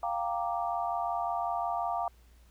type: chord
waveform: sine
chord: G minor seventh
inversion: third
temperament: equal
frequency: 698.5 / 784 / 932.3 / 1174.7 Hz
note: F5 / G5 / Bb5 / D6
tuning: 0 / 0 / 0 / 0 cents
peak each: -32 / -36 / -36 / -37 dBFS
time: 0.03-2.08 s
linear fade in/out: 2 ms
effects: added 59 Hz sine -56 dBFS peak until 2.5 s + pink hiss -66 dBFS RMS until 2.5 s